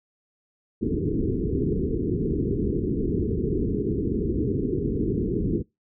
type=low-pass noise; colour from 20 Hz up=white; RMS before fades=-25 dBFS; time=0.81-5.63 s; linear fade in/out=20 ms; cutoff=440 Hz; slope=96 dB/octave; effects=noise-tail reverb RT60 0.2 s tail -24 dB re dry